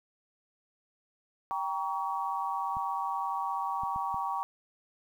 sine chord, G diminished, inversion none, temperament just, 784 / 940.8 / 1128.9 Hz, G5 / Bb5 / Db6, 0 / +16 / +31 cents, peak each -35 / -34 / -34 dBFS, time 1.51-4.43 s, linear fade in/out 0 ms
clicks, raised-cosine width 5 ms, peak -33 dBFS, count 4, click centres 2.769 / 3.835 / 3.961 / 4.144 s
effects 10-bit

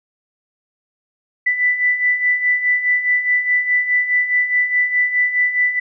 sine beating tone pair, 1981 / 1985.8 Hz, B6 / B6, +5 / +9 cents, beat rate 4.8 Hz, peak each -21 / -15 dBFS, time 1.46-5.8 s, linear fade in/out 10 ms, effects none

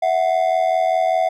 triangle ring-modulated tone, 698.5 Hz, F5, in tune, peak -10 dBFS, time 0.02-1.29 s, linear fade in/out 10 ms, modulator 42.5 Hz, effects none

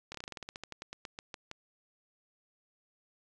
slowing click train, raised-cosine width 0.2 ms, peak -24 dBFS, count 19, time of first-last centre 0.12-1.514 s, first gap 25 ms, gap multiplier 1.12, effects resampled to 24000 Hz

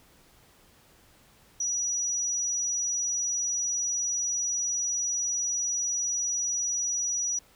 sine tone, 5840 Hz, F#8, 24 cents flat, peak -26 dBFS, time 1.6-7.39 s, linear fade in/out 5 ms, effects pink hiss -59 dBFS RMS until 7.55 s

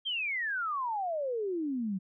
sine exponential sweep, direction down, 3253 to 181.8 Hz, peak -30 dBFS, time 0.05-1.99 s, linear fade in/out 20 ms, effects none

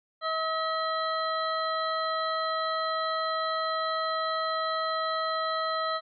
harmonic tone with a mistuned harmonic, 641 Hz, E5, 49 cents flat, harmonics 1 / 2 / 3 / 5 / 6, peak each -32 / -29 / -38 / -43 / -37 dBFS, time 0.21-6.01 s, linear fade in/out 50 ms, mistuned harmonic 6, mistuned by +90 cents, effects none

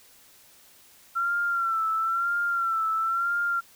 sine tone with vibrato, 1358 Hz, F6, 49 cents flat, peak -23 dBFS, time 1.15-3.61 s, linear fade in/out 20 ms, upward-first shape sine, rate 1 Hz, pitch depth 57 cents each way, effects white hiss -55 dBFS RMS until 3.75 s

